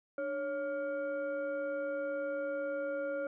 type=tone with frequency modulation; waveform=sine; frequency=555 Hz; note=C#5; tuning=2 cents sharp; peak=-33 dBFS; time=0.18-3.27 s; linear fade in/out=2 ms; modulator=852 Hz; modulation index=0.67; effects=none